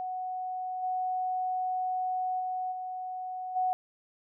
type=tone with level steps; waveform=sine; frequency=740 Hz; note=F#5; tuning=in tune; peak=-32 / -28 / -30 / -34 / -25 dBFS; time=0-3.73 s; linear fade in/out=0 ms; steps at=0.82 / 2.39 / 2.71 / 3.55 s; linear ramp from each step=20 ms; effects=none